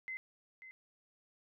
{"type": "tone with echo", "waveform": "sine", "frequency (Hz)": 2057, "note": "C7", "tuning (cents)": -30, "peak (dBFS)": -39, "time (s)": [0.08, 0.17], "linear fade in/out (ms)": 0, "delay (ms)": 540, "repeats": 1, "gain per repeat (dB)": -11, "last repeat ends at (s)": 0.71, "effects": []}